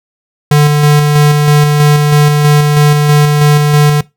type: tone with tremolo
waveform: square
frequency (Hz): 147.9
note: D3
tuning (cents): +13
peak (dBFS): -4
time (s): 0.51-4.01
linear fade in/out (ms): 5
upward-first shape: square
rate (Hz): 3.1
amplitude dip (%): 30
effects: noise-tail reverb RT60 0.2 s tail -20 dB re dry